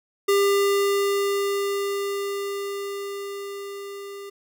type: tone with level ramp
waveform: square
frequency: 399.7 Hz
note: G4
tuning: 34 cents sharp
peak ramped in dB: -17 to -36 dBFS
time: 0.28-4.3 s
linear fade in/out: 10 ms
effects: none